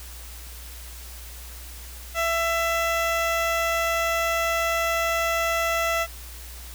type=tone with notch filter; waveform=15% pulse; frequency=667 Hz; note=E5; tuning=20 cents sharp; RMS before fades=-24 dBFS; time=2.14-6.07 s; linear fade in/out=50 ms; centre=9200 Hz; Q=1.3; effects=added 60 Hz sine -39 dBFS peak until 6.74 s + white hiss -43 dBFS RMS until 6.74 s